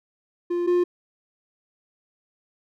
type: tone pair in turn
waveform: triangle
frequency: 349.2 / 353.9 Hz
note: F4 / F4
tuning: 0 / +23 cents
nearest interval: unison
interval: 23 cents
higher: second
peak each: -20 / -15 dBFS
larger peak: second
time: 0.5-0.67 / 0.67-0.84 s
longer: neither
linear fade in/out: 10 ms
effects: none